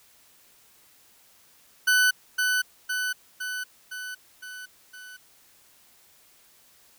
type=tone with echo; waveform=40% pulse; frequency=1500 Hz; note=F#6; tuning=23 cents sharp; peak=-17 dBFS; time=1.87-2.11 s; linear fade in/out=10 ms; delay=510 ms; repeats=6; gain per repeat=-4 dB; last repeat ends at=5.17 s; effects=white hiss -58 dBFS RMS until 6.98 s